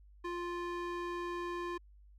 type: tone with band-pass filter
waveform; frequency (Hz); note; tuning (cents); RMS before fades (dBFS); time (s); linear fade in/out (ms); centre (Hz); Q
square; 349.2; F4; 0; -39; 0.24-1.78; 10; 1000; 0.79
effects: added 50 Hz sine -56 dBFS peak until 2.18 s